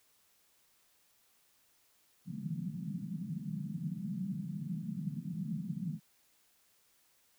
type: band-pass noise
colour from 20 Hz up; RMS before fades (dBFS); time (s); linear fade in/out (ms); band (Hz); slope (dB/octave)
white; -39; 2.25-6; 50; 150 to 200; 48
effects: white hiss -70 dBFS RMS until 7.38 s